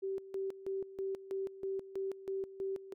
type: tone with tremolo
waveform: sine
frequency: 386.9 Hz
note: G4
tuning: 23 cents flat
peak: -34 dBFS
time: 0.02-2.94 s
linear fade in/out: 20 ms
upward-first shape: square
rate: 3.1 Hz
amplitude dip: 80%
effects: none